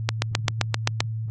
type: click train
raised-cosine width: 0.2 ms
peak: -3 dBFS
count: 8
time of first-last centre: 0.09-1.005 s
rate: 7.65 Hz
effects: added 111 Hz sine -26 dBFS peak until 1.3 s + AAC 32 kbps